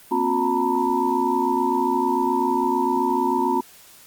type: tone cluster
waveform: sine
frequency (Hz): 237.9 / 266.5 / 359.7 / 903 / 970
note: A#3 / C4 / F#4 / A5 / B5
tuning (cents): +35 / +32 / -49 / +45 / -31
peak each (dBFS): -29 / -25 / -24 / -23 / -25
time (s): 0.11-3.61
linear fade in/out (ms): 10
effects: white hiss -48 dBFS RMS until 4.06 s + Opus 32 kbps